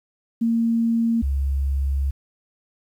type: tone pair in turn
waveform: sine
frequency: 230 / 68.64 Hz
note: A#3 / C#2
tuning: -23 / -16 cents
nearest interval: octave + major sixth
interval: 2093 cents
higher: first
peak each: -17 / -19 dBFS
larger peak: first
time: 0.41-1.22 / 1.22-2.11 s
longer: second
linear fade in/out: 10 ms
effects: 9-bit